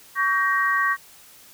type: chord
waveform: sine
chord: G diminished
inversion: second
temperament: just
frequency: 1128.9 / 1568 / 1881.6 Hz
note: Db6 / G6 / Bb6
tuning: +31 / 0 / +16 cents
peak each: -22 / -25 / -22 dBFS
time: 0.15-0.97 s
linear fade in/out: 50 ms
effects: white hiss -49 dBFS RMS until 1.53 s